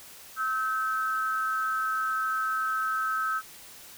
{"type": "tone pair together", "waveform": "sine", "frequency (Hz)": [1293, 1544.9], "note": ["E6", "G6"], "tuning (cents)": [-34, -26], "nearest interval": "minor third", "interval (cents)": 308, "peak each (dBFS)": [-27, -31], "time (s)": [0.36, 3.42], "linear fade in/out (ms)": 50, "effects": ["white hiss -48 dBFS RMS until 3.97 s"]}